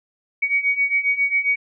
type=beating tone pair; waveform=sine; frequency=2245 / 2252.4 Hz; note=C#7 / C#7; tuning=+21 / +27 cents; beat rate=7.4 Hz; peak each=-22 / -19 dBFS; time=0.42-1.56 s; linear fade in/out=10 ms; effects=none